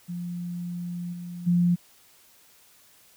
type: tone with level steps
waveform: sine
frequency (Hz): 175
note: F3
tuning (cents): +4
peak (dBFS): -30 / -34 / -18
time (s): 0.08-1.76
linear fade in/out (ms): 20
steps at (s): 1.12 / 1.46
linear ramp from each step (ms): 20
effects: white hiss -57 dBFS RMS until 3.16 s